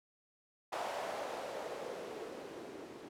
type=noise with low-pass filter sweep; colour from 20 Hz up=violet; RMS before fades=-43 dBFS; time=0.72-3.09 s; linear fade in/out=10 ms; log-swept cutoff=740 to 320 Hz; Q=2.7; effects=none